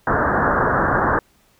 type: low-pass noise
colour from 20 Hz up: white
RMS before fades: -18 dBFS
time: 0.07-1.19 s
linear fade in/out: 2 ms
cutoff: 1700 Hz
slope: 96 dB/octave
effects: pink hiss -58 dBFS RMS until 1.59 s